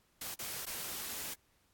white noise with dropouts, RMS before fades -41 dBFS, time 0.21-1.34 s, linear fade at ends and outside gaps 5 ms, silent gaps 0.344-0.39 / 0.654-0.665 s, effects pink hiss -72 dBFS RMS until 1.73 s + AAC 64 kbps

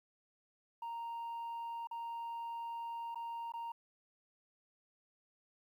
sine tone with dropouts, 930 Hz, A#5, 4 cents flat, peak -37 dBFS, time 0.82-3.72 s, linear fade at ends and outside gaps 5 ms, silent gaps 1.872-1.911 / 3.146-3.156 / 3.521-3.537 s, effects tanh soft clip ceiling -39 dBFS + 12-bit

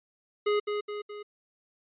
square tone with echo, 416.1 Hz, G#4, 3 cents sharp, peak -24 dBFS, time 0.46-0.6 s, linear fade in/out 10 ms, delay 210 ms, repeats 3, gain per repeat -5 dB, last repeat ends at 1.23 s, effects resampled to 8000 Hz

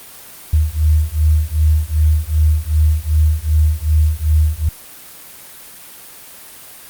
sine beating tone pair, 76 / 78.6 Hz, D#2 / D#2, -40 / +18 cents, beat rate 2.6 Hz, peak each -14 dBFS, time 0.53-4.69 s, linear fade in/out 5 ms, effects white hiss -37 dBFS RMS until 6.89 s + Opus 32 kbps

